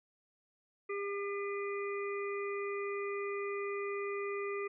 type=harmonic tone with a mistuned harmonic; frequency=401.8 Hz; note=G4; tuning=43 cents sharp; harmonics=1 / 3 / 5 / 6; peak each=-36 / -43 / -45 / -47 dBFS; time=0.89-4.68 s; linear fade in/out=10 ms; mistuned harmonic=6; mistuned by=+15 cents; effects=none